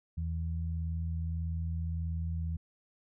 sine tone pair together, 81.52 / 163.2 Hz, E2 / E3, -19 / -17 cents, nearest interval octave, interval 1202 cents, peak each -32 / -39 dBFS, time 0.17-2.57 s, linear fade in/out 10 ms, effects none

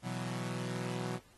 sawtooth chord, B suspended fourth, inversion none, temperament equal, 123.47 / 164.81 / 185 Hz, B2 / E3 / F#3, 0 / 0 / 0 cents, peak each -35 / -38 / -36 dBFS, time 0.02-1.2 s, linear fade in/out 50 ms, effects pink hiss -64 dBFS RMS until 1.37 s + AAC 32 kbps

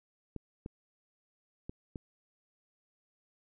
clicks, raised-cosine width 3 ms, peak -27 dBFS, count 4, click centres 0.363 / 0.661 / 1.695 / 1.958 s, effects none

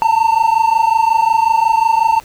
triangle tone pair together, 888.5 / 914 Hz, A5 / A#5, +17 / -34 cents, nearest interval unison, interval 49 cents, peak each -11 dBFS, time 0.02-2.2 s, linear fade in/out 0 ms, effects pink hiss -42 dBFS RMS until 2.24 s

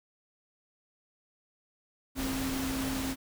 sine tone in noise, 265.5 Hz, C4, 25 cents sharp, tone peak -32 dBFS, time 2.15-3.16 s, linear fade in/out 50 ms, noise pink, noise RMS -36 dBFS, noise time 2.15-3.16 s, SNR +1 dB, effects none

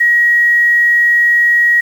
sine tone with quantisation, 1900 Hz, A#6, 33 cents sharp, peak -7 dBFS, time 0-1.81 s, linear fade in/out 10 ms, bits 6, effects none

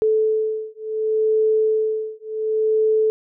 sine beating tone pair, 435.6 / 436.29 Hz, A4 / A4, -17 / -15 cents, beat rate 0.69 Hz, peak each -20 dBFS, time 0.02-3.1 s, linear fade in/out 0 ms, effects none

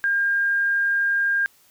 sine tone, 1608 Hz, G6, 44 cents sharp, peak -18 dBFS, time 0.04-1.46 s, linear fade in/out 0 ms, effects white hiss -57 dBFS RMS until 1.7 s

